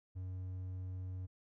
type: tone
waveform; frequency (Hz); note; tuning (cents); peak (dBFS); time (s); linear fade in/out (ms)
triangle; 92.5; F#2; 0; -38; 0.15-1.27; 20
effects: none